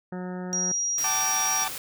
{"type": "harmonic tone", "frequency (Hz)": 181.8, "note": "F#3", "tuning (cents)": -30, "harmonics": [1, 2, 3, 4, 5, 7, 8, 9, 10], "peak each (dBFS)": [-32, -38, -42, -44, -46, -49, -50, -51, -52], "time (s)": [0.12, 0.72], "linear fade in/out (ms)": 5}
{"type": "tone", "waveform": "sine", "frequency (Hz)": 5720, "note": "F8", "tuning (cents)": 41, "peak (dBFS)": -24, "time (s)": [0.53, 1.64], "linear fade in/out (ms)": 0}
{"type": "noise", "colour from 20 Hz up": "white", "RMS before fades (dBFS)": -35, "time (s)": [0.98, 1.78], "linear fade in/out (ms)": 2}
{"type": "chord", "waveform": "sawtooth", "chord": "G suspended second", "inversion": "none", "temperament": "equal with one note detuned", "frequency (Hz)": [764.3, 880, 1174.7], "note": ["G5", "A5", "D6"], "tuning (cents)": [-44, 0, 0], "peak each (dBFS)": -28, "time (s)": [1.04, 1.68], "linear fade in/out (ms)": 2}
{"effects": []}